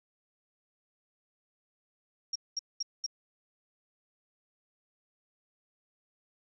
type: tone bursts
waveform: sine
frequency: 5588 Hz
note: F8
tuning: in tune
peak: -30 dBFS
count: 4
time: 2.33-3.064 s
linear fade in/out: 5 ms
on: 26 ms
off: 210 ms
effects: none